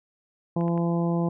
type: harmonic tone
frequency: 170 Hz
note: F3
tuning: 46 cents flat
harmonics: 1 / 2 / 3 / 4 / 5 / 6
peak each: -23 / -29 / -33 / -35 / -37 / -39 dBFS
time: 0.56-1.29 s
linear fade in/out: 5 ms
type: clicks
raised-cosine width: 0.5 ms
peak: -29 dBFS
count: 3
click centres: 0.61 / 0.681 / 0.777 s
effects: none